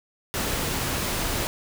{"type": "noise", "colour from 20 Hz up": "pink", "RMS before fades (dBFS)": -27, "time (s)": [0.34, 1.47], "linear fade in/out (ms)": 0, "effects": []}